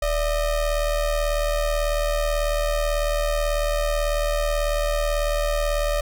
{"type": "ring-modulated tone", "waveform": "square", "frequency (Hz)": 311.1, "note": "D#4", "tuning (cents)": 0, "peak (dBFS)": -18, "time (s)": [0.02, 6.01], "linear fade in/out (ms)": 5, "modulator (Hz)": 272, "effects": []}